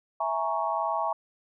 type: chord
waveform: sine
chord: A# half-diminished seventh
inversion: second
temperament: equal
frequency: 659.3 / 830.6 / 932.3 / 1108.7 Hz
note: E5 / G#5 / A#5 / C#6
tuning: 0 / 0 / 0 / 0 cents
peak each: -31 dBFS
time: 0.2-1.13 s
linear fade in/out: 5 ms
effects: none